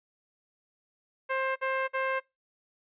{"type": "tone bursts", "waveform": "15% pulse", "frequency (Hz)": 529, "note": "C5", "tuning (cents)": 19, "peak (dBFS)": -21, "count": 3, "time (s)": [1.29, 2.202], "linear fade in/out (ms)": 20, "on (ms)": 270, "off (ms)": 51, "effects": ["noise-tail reverb RT60 0.2 s tail -23 dB re dry", "resampled to 8000 Hz"]}